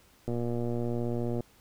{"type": "click train", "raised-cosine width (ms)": 2, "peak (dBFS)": -20, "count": 135, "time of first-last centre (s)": [0.28, 1.406], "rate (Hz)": 119, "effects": ["pink hiss -61 dBFS RMS until 1.6 s"]}